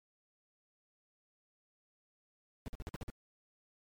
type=noise bursts; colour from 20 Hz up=brown; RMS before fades=-41 dBFS; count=7; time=2.66-3.101 s; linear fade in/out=0 ms; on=21 ms; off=49 ms; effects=MP3 96 kbps